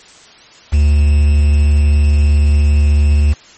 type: tone with quantisation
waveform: triangle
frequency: 73.42 Hz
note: D2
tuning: in tune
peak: -5 dBFS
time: 0.72-3.34 s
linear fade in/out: 20 ms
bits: 5
effects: white hiss -41 dBFS RMS until 3.57 s + MP3 32 kbps